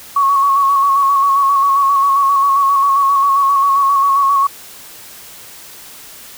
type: tone with vibrato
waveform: sine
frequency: 1108.7 Hz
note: C#6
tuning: in tune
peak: -9 dBFS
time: 0.16-4.47 s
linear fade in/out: 5 ms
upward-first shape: square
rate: 7.5 Hz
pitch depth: 29 cents each way
effects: white hiss -36 dBFS RMS until 6.37 s